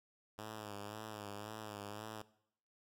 5% pulse tone with vibrato, 105.4 Hz, G#2, 26 cents sharp, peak -34 dBFS, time 0.38-2.22 s, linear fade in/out 5 ms, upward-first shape sine, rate 1.9 Hz, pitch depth 64 cents each way, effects noise-tail reverb RT60 0.7 s tail -19 dB re dry

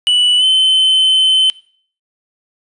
triangle tone with pitch glide, 2960 to 3064 Hz, F#7 to G7, 0 to -40 cents, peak -7 dBFS, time 0.07-1.5 s, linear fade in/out 0 ms, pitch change +60 cents, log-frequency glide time 0.38-0.44 s, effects noise-tail reverb RT60 0.5 s tail -21 dB re dry + resampled to 24000 Hz

